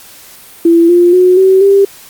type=tone with pitch steps; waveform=sine; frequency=336.1 / 350.2 / 364.8 / 380.1 / 396 Hz; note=E4 / F4 / F#4 / F#4 / G4; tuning=+34 / +5 / -24 / +47 / +18 cents; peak=-3 dBFS; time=0.65-1.85 s; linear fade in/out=5 ms; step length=240 ms; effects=white hiss -36 dBFS RMS until 2.09 s + Opus 48 kbps